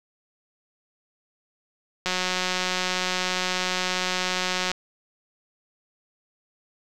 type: click train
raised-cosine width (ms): 0.2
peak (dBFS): -8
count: 487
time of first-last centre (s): 2.06-4.716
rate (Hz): 183
effects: none